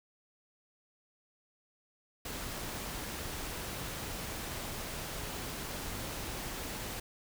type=noise; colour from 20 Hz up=pink; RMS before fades=-40 dBFS; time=2.25-7 s; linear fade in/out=5 ms; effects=none